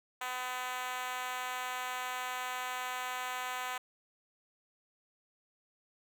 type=tone with high-pass filter; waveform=5% pulse; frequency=252.3 Hz; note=B3; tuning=37 cents sharp; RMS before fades=-38 dBFS; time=0.21-3.78 s; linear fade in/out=5 ms; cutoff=830 Hz; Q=2; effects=none